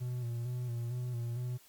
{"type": "tone with vibrato", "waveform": "triangle", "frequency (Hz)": 121.1, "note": "B2", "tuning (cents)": -34, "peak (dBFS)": -32, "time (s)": [0, 1.58], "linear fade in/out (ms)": 20, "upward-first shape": "square", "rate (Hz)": 2.2, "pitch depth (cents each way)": 42, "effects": ["white hiss -61 dBFS RMS until 1.68 s", "Opus 48 kbps"]}